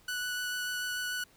sawtooth tone with vibrato, 1480 Hz, F#6, in tune, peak -29 dBFS, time 0.08-1.24 s, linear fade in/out 5 ms, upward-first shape triangle, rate 6.8 Hz, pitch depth 11 cents each way, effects pink hiss -62 dBFS RMS until 1.36 s

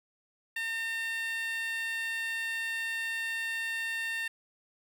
15% pulse tone with high-pass filter, 908 Hz, A#5, 46 cents flat, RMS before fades -34 dBFS, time 0.56-4.28 s, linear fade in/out 5 ms, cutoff 2000 Hz, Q 4.7, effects none

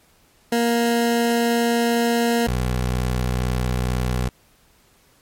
20% pulse tone pair in turn, 234.7 / 62.16 Hz, A#3 / B1, +12 / +12 cents, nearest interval octave + major seventh, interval 2300 cents, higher first, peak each -12 / -15 dBFS, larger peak first, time 0.52-2.47 / 2.47-4.29 s, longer first, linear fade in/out 5 ms, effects pink hiss -57 dBFS RMS until 5.21 s + MP3 64 kbps

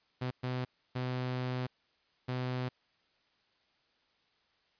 sawtooth tone bursts at uneven times, 126.6 Hz, B2, 43 cents sharp, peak -29 dBFS, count 4, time 0.21-0.31 / 0.43-0.65 / 0.95-1.67 / 2.28-2.69 s, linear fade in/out 10 ms, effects white hiss -72 dBFS RMS until 4.79 s + resampled to 11025 Hz

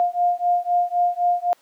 sine beating tone pair, 704 / 707.9 Hz, F5 / F5, +14 / +23 cents, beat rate 3.9 Hz, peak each -20 dBFS, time 0-1.53 s, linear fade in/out 0 ms, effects pink hiss -58 dBFS RMS until 1.61 s + high-pass 400 Hz 12 dB/octave

